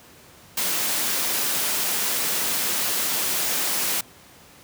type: high-pass noise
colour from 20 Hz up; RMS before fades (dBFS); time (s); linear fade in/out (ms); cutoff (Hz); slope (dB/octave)
white; -24; 0.57-4.01; 5; 140; 24
effects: pink hiss -49 dBFS RMS until 4.63 s + high-pass 80 Hz 12 dB/octave